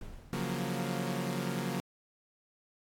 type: noise with exponential decay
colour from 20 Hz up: brown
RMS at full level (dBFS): -42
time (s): 0.01-1.16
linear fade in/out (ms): 2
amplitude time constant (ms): 250
type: chord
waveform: sawtooth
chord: Gb major seventh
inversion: second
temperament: equal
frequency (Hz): 138.59 / 174.61 / 185 / 233.1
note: Db3 / F3 / Gb3 / Bb3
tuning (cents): 0 / 0 / 0 / 0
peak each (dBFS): -34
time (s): 0.33-1.8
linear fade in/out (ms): 0
effects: AAC 64 kbps